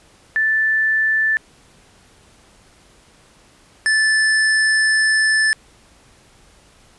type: tone pair in turn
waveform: sine / square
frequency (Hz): 1760 / 1750.7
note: A6 / A6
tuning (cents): 0 / -9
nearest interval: unison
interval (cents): 9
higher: first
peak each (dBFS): -14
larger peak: neither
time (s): 0.36-1.37 / 3.86-5.53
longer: second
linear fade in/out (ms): 0
effects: pink hiss -51 dBFS RMS until 6.98 s + resampled to 24000 Hz